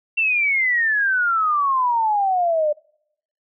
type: exponential sweep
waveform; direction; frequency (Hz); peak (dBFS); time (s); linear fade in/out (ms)
sine; down; 2721 to 587.3; -16; 0.17-2.73; 10
effects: noise-tail reverb RT60 0.7 s tail -26 dB re dry